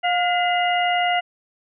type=harmonic tone with a mistuned harmonic; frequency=711 Hz; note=F5; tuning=31 cents sharp; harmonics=1 / 2 / 3 / 4; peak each=-19 / -28 / -25 / -26 dBFS; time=0.03-1.21 s; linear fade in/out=20 ms; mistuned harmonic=3; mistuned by=-79 cents; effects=none